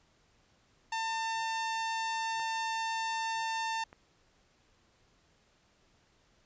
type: tone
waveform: sawtooth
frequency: 899 Hz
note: A5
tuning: 37 cents sharp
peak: -28 dBFS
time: 0.92-3.84 s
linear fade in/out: 5 ms
type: clicks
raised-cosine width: 0.5 ms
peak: -35 dBFS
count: 2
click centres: 2.398 / 3.929 s
effects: pink hiss -68 dBFS RMS until 6.45 s + resampled to 16000 Hz